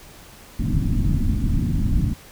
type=low-pass noise; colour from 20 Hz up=pink; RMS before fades=-20 dBFS; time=0.59-2.14 s; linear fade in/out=10 ms; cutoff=280 Hz; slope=48 dB/octave; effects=pink hiss -45 dBFS RMS until 2.31 s